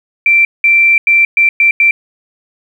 sine tone bursts at uneven times, 2349 Hz, D7, in tune, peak -5 dBFS, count 6, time 0.26-0.45 / 0.64-0.98 / 1.07-1.25 / 1.37-1.49 / 1.6-1.71 / 1.8-1.91 s, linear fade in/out 2 ms, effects 7-bit

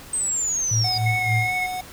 sine linear sweep, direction down, 8372 to 4847 Hz, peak -21 dBFS, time 0.13-0.98 s, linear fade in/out 5 ms
sine tone with tremolo, 111.7 Hz, A2, 27 cents sharp, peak -18 dBFS, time 0.71-1.52 s, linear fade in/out 5 ms, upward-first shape sine, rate 3.5 Hz, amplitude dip 90%
square tone with pitch glide, 740 to 735.7 Hz, F#5 to F#5, 0 to -10 cents, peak -27 dBFS, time 0.84-1.81 s, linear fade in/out 5 ms, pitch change -10 cents, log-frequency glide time 1.43-1.56 s
sine tone with vibrato, 2169 Hz, C#7, 38 cents flat, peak -22 dBFS, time 1.05-1.67 s, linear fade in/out 20 ms, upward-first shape triangle, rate 2.5 Hz, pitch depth 40 cents each way
effects pink hiss -42 dBFS RMS until 1.92 s

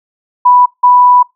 sine tone bursts at uneven times, 987.8 Hz, B5, in tune, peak -3 dBFS, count 2, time 0.45-0.66 / 0.83-1.23 s, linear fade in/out 10 ms, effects noise-tail reverb RT60 0.2 s tail -24 dB re dry

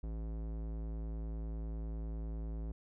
square tone with low-pass filter, 55 Hz, A1, in tune, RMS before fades -40 dBFS, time 0.03-2.72 s, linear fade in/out 5 ms, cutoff 530 Hz, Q 0.62, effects none

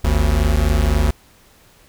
square tone pair together, 51.34 / 75.1 Hz, G#1 / D2, -19 / +39 cents, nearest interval perfect fifth, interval 658 cents, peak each -17 dBFS, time 0.04-1.11 s, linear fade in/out 5 ms, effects pink hiss -51 dBFS RMS until 1.88 s

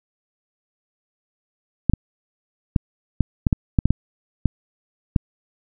clicks, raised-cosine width 5 ms, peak -3 dBFS, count 11, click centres 1.897 / 1.936 / 2.762 / 3.207 / 3.468 / 3.528 / 3.788 / 3.856 / 3.906 / 4.457 / 5.162 s, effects none

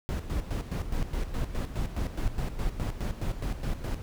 brown noise with tremolo, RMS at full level -29 dBFS, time 0.09-4.02 s, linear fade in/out 0 ms, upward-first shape square, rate 4.8 Hz, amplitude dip 65%, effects none

